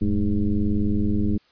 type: tone with frequency modulation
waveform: sine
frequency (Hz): 110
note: A2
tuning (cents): 0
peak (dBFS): -18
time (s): 0.01-1.38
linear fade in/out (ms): 10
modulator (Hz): 99.7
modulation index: 2
effects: white hiss -60 dBFS RMS until 1.51 s + resampled to 11025 Hz